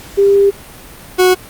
sine / 40% pulse tone pair in turn, 398.3 / 367.4 Hz, G4 / F#4, +28 / -12 cents, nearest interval minor second, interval 140 cents, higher first, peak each -6 dBFS, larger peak neither, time 0.17-0.51 / 1.18-1.35 s, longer first, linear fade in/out 20 ms, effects pink hiss -35 dBFS RMS until 1.49 s + Opus 48 kbps

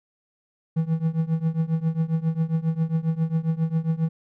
triangle tone with tremolo, 162 Hz, E3, 30 cents flat, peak -15 dBFS, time 0.76-4.09 s, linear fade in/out 10 ms, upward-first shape triangle, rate 7.4 Hz, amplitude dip 95%, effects none

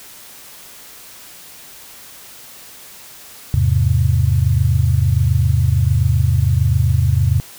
sine chord, E augmented, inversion none, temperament equal, 82.41 / 103.83 / 130.81 Hz, E2 / G#2 / B#2, 0 / 0 / 0 cents, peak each -16 dBFS, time 3.54-7.4 s, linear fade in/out 0 ms, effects white hiss -39 dBFS RMS until 7.58 s

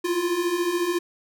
square beating tone pair, 338.1 / 352.1 Hz, E4 / F4, +44 / +14 cents, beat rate 14 Hz, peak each -29 / -24 dBFS, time 0.04-0.99 s, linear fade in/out 10 ms, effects none

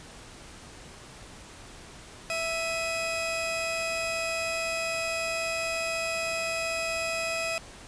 sawtooth tone pair together, 659.3 / 2521 Hz, E5 / D#7, 0 / +22 cents, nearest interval octave + major seventh, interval 2322 cents, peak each -27 / -28 dBFS, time 2.3-7.58 s, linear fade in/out 0 ms, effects pink hiss -47 dBFS RMS until 7.87 s + resampled to 22050 Hz

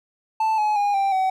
triangle tone with pitch steps, 880 / 847.6 / 816.3 / 786.3 / 757.3 Hz, A5 / G#5 / G#5 / G5 / F#5, 0 / +35 / -30 / +5 / +40 cents, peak -16 dBFS, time 0.4-1.3 s, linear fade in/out 5 ms, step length 180 ms, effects none

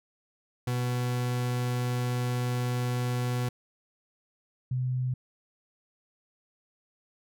40% pulse / sine tone pair in turn, 123.47 / 127.16 Hz, B2 / C3, 0 / -49 cents, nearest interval minor second, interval 51 cents, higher second, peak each -26 dBFS, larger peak neither, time 0.67-3.49 / 4.71-5.14 s, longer first, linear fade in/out 5 ms, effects none

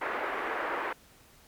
white band-pass noise, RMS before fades -33 dBFS, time 0.01-0.93 s, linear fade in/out 5 ms, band 320 to 1800 Hz, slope 24 dB/octave, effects pink hiss -58 dBFS RMS until 1.47 s + MP3 96 kbps

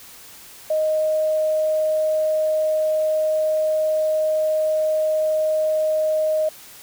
sine tone, 622.3 Hz, D#5, in tune, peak -17 dBFS, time 0.7-6.49 s, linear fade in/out 5 ms, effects white hiss -43 dBFS RMS until 6.82 s

